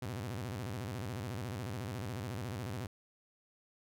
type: tone with vibrato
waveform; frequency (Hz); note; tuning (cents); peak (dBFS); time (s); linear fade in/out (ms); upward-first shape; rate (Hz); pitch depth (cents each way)
sawtooth; 110; A2; 0; -34; 0.02-2.87; 5; square; 14; 240
effects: none